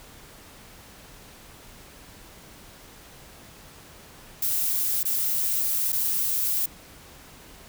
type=noise with dropouts; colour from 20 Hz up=violet; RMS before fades=-25 dBFS; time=4.42-6.66 s; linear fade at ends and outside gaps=5 ms; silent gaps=5.032-5.052 / 5.922-5.927 s; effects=pink hiss -48 dBFS RMS until 7.68 s